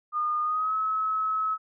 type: tone with pitch glide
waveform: sine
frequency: 1220 to 1288.8 Hz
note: D#6 to E6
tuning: -34 to -39 cents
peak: -24 dBFS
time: 0.12-1.58 s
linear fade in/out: 50 ms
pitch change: +95 cents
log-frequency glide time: 0.42-0.74 s
effects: none